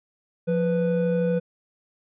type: tone pair together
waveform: triangle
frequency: 175.53 / 493.9 Hz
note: F3 / B4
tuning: +9 / 0 cents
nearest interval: octave + tritone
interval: 1791 cents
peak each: -21 dBFS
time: 0.47-1.4 s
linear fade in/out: 20 ms
effects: resampled to 8000 Hz